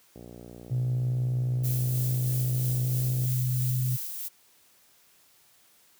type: click train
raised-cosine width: 2 ms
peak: -31 dBFS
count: 185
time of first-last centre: 0.16-3.252 s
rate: 59.5 Hz
type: tone with pitch glide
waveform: sine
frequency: 125.6 to 126.91 Hz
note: B2 to B2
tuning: +30 to +48 cents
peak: -24 dBFS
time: 0.7-3.97 s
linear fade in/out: 20 ms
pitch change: +18 cents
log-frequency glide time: 1.58-3.54 s
type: noise with tremolo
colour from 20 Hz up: violet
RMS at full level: -34 dBFS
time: 1.63-4.29 s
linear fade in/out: 20 ms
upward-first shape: sine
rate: 3.1 Hz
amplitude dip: 30%
effects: white hiss -61 dBFS RMS until 5.99 s + high-pass 60 Hz 12 dB/octave